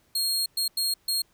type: tone bursts at uneven times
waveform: sawtooth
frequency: 4257 Hz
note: C8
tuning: 29 cents sharp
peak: -21 dBFS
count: 4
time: 0.15-0.46 / 0.57-0.68 / 0.77-0.94 / 1.08-1.22 s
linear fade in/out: 5 ms
effects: pink hiss -65 dBFS RMS until 1.33 s